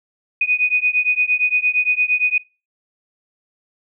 sine beating tone pair, 2482 / 2490.7 Hz, D#7 / D#7, -5 / +1 cents, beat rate 8.7 Hz, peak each -18 / -18 dBFS, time 0.41-2.38 s, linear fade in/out 5 ms, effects noise-tail reverb RT60 0.3 s tail -22 dB re dry

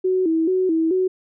sine tone with vibrato, 347.1 Hz, F4, 11 cents flat, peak -16 dBFS, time 0.04-1.08 s, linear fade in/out 10 ms, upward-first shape square, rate 2.3 Hz, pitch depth 120 cents each way, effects none

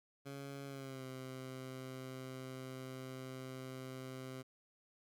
15% pulse tone with pitch glide, 139 to 130.44 Hz, C#3 to C3, +5 to -5 cents, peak -39 dBFS, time 0.25-4.43 s, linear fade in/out 20 ms, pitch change -110 cents, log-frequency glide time 0.66-1.04 s, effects none

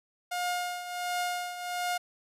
sawtooth tone with tremolo, 713 Hz, F5, 36 cents sharp, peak -24 dBFS, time 0.31-1.98 s, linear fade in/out 10 ms, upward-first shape triangle, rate 1.4 Hz, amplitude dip 70%, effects resampled to 32000 Hz

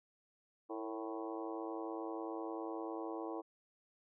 harmonic tone with a mistuned harmonic, 110 Hz, A2, in tune, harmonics 3 / 4 / 5 / 6 / 7 / 8 / 9 / 10, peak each -43 / -46 / -49 / -52 / -49 / -54 / -51 / -54 dBFS, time 0.69-3.42 s, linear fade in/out 20 ms, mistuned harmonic 4, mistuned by +51 cents, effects none

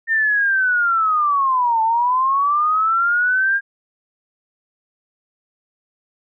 sine linear two-way sweep, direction down then up, 1824 to 880 to 1620 Hz, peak -14 dBFS, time 0.07-3.61 s, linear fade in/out 50 ms, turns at 1.82 s, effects none

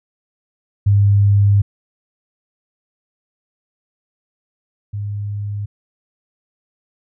sine tone pair in turn, 101 / 102.59 Hz, G#2 / G#2, -48 / -21 cents, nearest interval unison, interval 27 cents, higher second, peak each -9 / -21 dBFS, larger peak first, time 0.86-1.62 / 4.93-5.66 s, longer first, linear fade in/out 10 ms, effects none

